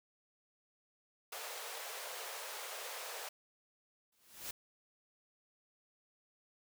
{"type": "high-pass noise", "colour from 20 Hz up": "pink", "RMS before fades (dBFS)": -45, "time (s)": [1.32, 3.29], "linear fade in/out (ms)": 5, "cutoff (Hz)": 450, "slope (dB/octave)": 48}
{"type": "noise with exponential growth", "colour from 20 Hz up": "white", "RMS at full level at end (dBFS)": -40, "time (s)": [4.12, 4.51], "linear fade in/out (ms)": 5, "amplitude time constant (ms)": 84}
{"effects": []}